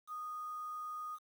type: tone with quantisation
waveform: sine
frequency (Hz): 1236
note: D#6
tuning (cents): -12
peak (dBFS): -40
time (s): 0.07-1.19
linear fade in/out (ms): 50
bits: 10
effects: none